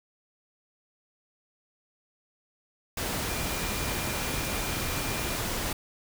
sine tone in noise, 2400 Hz, D7, 37 cents sharp, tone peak -41 dBFS, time 3.28-5.37 s, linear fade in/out 5 ms, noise pink, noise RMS -31 dBFS, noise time 2.97-5.73 s, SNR -13 dB, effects none

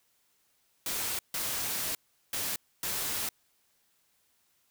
white noise bursts at uneven times, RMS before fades -33 dBFS, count 4, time 0.86-1.19 / 1.34-1.95 / 2.33-2.56 / 2.83-3.29 s, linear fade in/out 2 ms, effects white hiss -71 dBFS RMS until 4.7 s

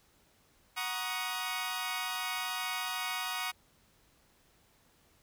15% pulse chord, D# minor seventh, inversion first, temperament equal with one note detuned, 740 / 948.6 / 1108.7 / 1244.5 Hz, F#5 / A#5 / C#6 / D#6, 0 / +30 / 0 / 0 cents, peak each -33 / -33 / -35 / -32 dBFS, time 0.76-3.52 s, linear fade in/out 20 ms, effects pink hiss -67 dBFS RMS until 5.22 s

